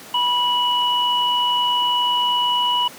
sine tone pair together, 977 / 2938 Hz, B5 / F#7, -19 / -13 cents, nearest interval octave + perfect fifth, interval 1906 cents, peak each -19 dBFS, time 0.14-2.88 s, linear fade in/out 5 ms, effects pink hiss -39 dBFS RMS until 2.98 s + high-pass 200 Hz 12 dB/octave

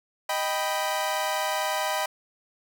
sawtooth chord, Eb augmented, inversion none, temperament equal, 622.3 / 784 / 987.8 Hz, Eb5 / G5 / B5, 0 / 0 / 0 cents, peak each -26 dBFS, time 0.29-2.06 s, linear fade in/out 5 ms, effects none

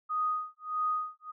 sine tone with tremolo, 1244.5 Hz, D#6, in tune, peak -26 dBFS, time 0.09-1.32 s, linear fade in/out 20 ms, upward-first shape sine, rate 1.6 Hz, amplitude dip 100%, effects none

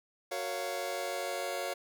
sawtooth chord, Gb major seventh, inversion none, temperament just, 370 / 462.5 / 555 / 693.7 Hz, Gb4 / Bb4 / Db5 / F5, 0 / -14 / +2 / -12 cents, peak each -38 / -38 / -33 / -34 dBFS, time 0.31-1.74 s, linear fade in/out 10 ms, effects none

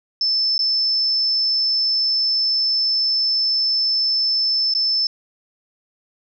sine tone with dropouts, 5274 Hz, E8, in tune, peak -16 dBFS, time 0.21-5.07 s, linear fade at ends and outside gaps 2 ms, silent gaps 0.58-0.591 / 4.738-4.749 s, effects none

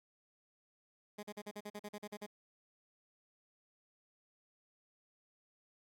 15% pulse tone bursts, 207.7 Hz, G#3, in tune, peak -37 dBFS, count 12, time 1.18-2.265 s, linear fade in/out 10 ms, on 51 ms, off 43 ms, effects AAC 48 kbps

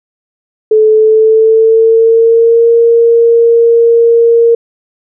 sine tone with pitch glide, 433.5 to 464.6 Hz, A4 to A#4, -26 to -6 cents, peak -3 dBFS, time 0.71-4.55 s, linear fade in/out 5 ms, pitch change +120 cents, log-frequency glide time 0.9-2.68 s, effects none

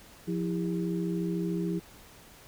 sine tone cluster, 175.3 / 327.1 / 400.9 Hz, F3 / E4 / G4, +7 / -13 / +39 cents, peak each -30 / -33 / -36 dBFS, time 0.27-1.8 s, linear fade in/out 20 ms, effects pink hiss -53 dBFS RMS until 2.47 s

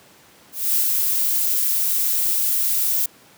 violet noise with ADSR envelope, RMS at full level -18 dBFS, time 0.52-3.06 s, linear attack 220 ms, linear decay 130 ms, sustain -2 dB, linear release 5 ms, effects pink hiss -50 dBFS RMS until 3.37 s + high-pass 150 Hz 12 dB/octave

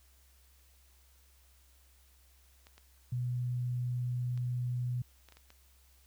clicks, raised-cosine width 0.2 ms, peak -37 dBFS, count 7, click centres 2.669 / 2.78 / 4.376 / 5.287 / 5.323 / 5.37 / 5.504 s
sine tone, 123.47 Hz, B2, in tune, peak -31 dBFS, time 3.12-5.02 s, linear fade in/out 5 ms
effects added 65 Hz sine -62 dBFS peak until 6.06 s + white hiss -67 dBFS RMS until 6.06 s

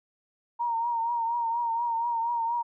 sine tone with vibrato, 932.3 Hz, A#5, in tune, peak -25 dBFS, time 0.59-2.63 s, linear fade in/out 20 ms, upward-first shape triangle, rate 4.2 Hz, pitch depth 56 cents each way, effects none

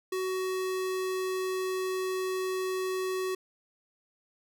square tone, 374 Hz, F#4, 19 cents sharp, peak -30 dBFS, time 0.12-3.35 s, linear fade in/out 5 ms, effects none

